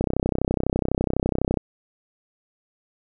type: click train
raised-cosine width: 2 ms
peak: -8 dBFS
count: 51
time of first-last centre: 0.01-1.573 s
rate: 32 Hz
effects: none